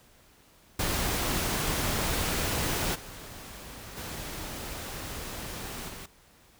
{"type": "noise with level steps", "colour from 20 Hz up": "pink", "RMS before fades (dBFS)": [-29, -44, -38, -42], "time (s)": [0.79, 6.06], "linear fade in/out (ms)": 5, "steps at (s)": [2.94, 3.96, 5.88], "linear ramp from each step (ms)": 20, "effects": ["pink hiss -59 dBFS RMS until 6.59 s"]}